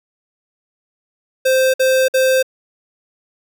square tone bursts, 522 Hz, C5, 4 cents flat, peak -12 dBFS, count 3, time 1.45-2.428 s, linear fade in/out 10 ms, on 290 ms, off 54 ms, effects none

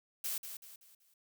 blue noise with echo, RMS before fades -37 dBFS, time 0.24-0.38 s, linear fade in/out 5 ms, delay 190 ms, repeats 4, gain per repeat -8 dB, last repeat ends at 1.14 s, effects none

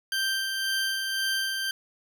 20% pulse tone with tremolo, 1569 Hz, G6, 1 cent sharp, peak -20 dBFS, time 0.12-1.71 s, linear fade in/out 2 ms, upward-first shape sine, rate 1.9 Hz, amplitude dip 35%, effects none

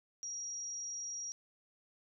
sine tone, 5690 Hz, F8, 31 cents sharp, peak -39 dBFS, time 0.23-1.32 s, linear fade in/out 0 ms, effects none

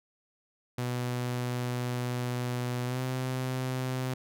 sawtooth tone with pitch glide, 123.47 to 128.71 Hz, B2 to C3, 0 to -28 cents, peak -26 dBFS, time 0.78-4.14 s, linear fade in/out 5 ms, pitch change +72 cents, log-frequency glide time 2.85-3 s, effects none

